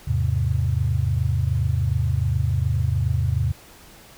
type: chord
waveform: sine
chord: E augmented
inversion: none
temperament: equal with one note detuned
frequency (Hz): 81.13 / 103.83 / 130.81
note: E2 / G#2 / B#2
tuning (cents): -27 / 0 / 0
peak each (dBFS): -23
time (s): 0.07-3.52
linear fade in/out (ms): 10
effects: pink hiss -47 dBFS RMS until 4.17 s